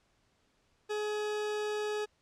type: tone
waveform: 40% pulse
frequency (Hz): 421.6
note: G#4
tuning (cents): +26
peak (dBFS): -31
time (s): 0.89-2.06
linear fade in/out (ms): 20
effects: pink hiss -72 dBFS RMS until 2.21 s + low-pass 7000 Hz 12 dB/octave